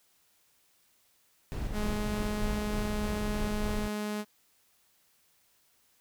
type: noise with tremolo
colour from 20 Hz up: brown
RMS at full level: -33 dBFS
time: 1.52-3.88 s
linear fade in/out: 0 ms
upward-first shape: square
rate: 3.3 Hz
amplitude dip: 25%
type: tone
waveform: sawtooth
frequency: 210 Hz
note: G#3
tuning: 19 cents sharp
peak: -28 dBFS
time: 1.72-4.25 s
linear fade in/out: 50 ms
effects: white hiss -68 dBFS RMS until 6 s